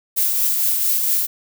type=noise with tremolo; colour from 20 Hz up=violet; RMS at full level=-17 dBFS; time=0.16-1.27 s; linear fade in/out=20 ms; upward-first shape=triangle; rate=4.4 Hz; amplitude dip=35%; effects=none